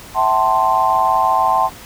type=chord; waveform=sine; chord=A minor seventh; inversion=second; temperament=equal with one note detuned; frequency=659.3 / 765.6 / 880 / 1046.5 Hz; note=E5 / G5 / A5 / C6; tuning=0 / -41 / 0 / 0 cents; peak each=-22 / -17 / -17 / -16 dBFS; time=0.14-1.7 s; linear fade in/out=50 ms; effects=pink hiss -37 dBFS RMS until 1.85 s